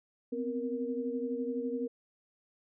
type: tone cluster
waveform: sine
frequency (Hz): 250.1 / 262 / 469.1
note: B3 / C4 / A#4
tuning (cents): +22 / +2 / +11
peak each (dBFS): -37 / -37 / -35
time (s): 0.32-1.88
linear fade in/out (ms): 10
effects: none